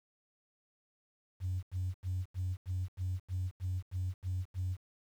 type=tone bursts; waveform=sine; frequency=92 Hz; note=F#2; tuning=9 cents flat; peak=-31 dBFS; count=11; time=1.4-4.77 s; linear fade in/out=50 ms; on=230 ms; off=84 ms; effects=tanh soft clip ceiling -28 dBFS + 10-bit